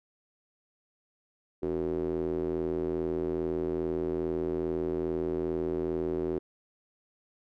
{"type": "tone with band-pass filter", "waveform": "square", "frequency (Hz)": 41.2, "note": "E1", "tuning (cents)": 0, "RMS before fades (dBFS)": -31, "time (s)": [1.62, 6.39], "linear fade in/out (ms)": 10, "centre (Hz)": 370, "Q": 4.4, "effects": []}